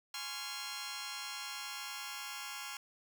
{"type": "chord", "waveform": "10% pulse", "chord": "Db major seventh", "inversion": "second", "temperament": "just", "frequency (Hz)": [831.5, 1039.4, 1108.7, 1385.9], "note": ["Ab5", "C6", "Db6", "F6"], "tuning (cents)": [2, -12, 0, -14], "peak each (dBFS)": [-39, -39, -40, -37], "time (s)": [0.14, 2.77], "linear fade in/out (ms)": 2, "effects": []}